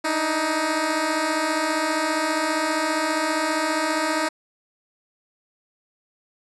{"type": "beating tone pair", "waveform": "10% pulse", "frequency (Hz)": [301.3, 316.3], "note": ["D4", "D#4"], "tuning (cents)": [44, 29], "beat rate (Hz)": 15, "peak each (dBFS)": [-19, -14], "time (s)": [0.04, 4.29], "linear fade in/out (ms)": 10, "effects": ["resampled to 24000 Hz"]}